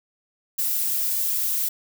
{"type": "noise with flanger", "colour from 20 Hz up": "violet", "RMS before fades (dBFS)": -24, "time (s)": [0.58, 1.69], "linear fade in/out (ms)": 10, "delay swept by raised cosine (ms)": [1.7, 3.2], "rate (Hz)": 1.7, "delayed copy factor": 0.6, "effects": []}